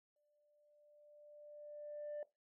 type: tone with exponential growth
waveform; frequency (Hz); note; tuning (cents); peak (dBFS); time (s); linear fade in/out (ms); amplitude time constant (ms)
sine; 592; D5; +14; -39; 0.16-2.23; 2; 450
effects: noise-tail reverb RT60 0.2 s tail -18 dB re dry + tanh soft clip ceiling -40 dBFS